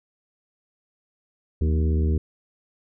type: harmonic tone with a mistuned harmonic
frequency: 77.78 Hz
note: D#2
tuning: in tune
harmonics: 1 / 2 / 3 / 4 / 5 / 6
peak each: -19 / -30 / -31 / -34 / -33 / -40 dBFS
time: 1.61-2.18 s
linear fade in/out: 5 ms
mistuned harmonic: 2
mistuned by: +100 cents
effects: none